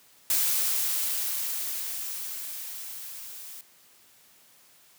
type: noise with level ramp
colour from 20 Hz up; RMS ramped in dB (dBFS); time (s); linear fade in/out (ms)
blue; -24 to -43; 0.3-3.61; 2
effects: white hiss -58 dBFS RMS until 4.98 s + high-pass 80 Hz 12 dB/octave